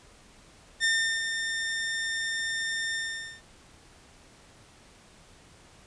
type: tone with ADSR envelope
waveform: sawtooth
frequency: 1809 Hz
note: A6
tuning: 48 cents sharp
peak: -18 dBFS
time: 0.8-3.42 s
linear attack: 42 ms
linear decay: 370 ms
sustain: -7 dB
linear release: 470 ms
effects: pink hiss -55 dBFS RMS until 5.86 s + resampled to 22050 Hz